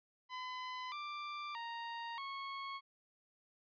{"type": "tone with pitch steps", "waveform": "sawtooth", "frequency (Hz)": [1012, 1180, 931, 1098], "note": ["B5", "D6", "A#5", "C#6"], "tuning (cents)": [42, 8, -2, -17], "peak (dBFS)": -38, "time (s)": [0.29, 2.81], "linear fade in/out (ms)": 50, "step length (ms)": 630, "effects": ["resampled to 11025 Hz"]}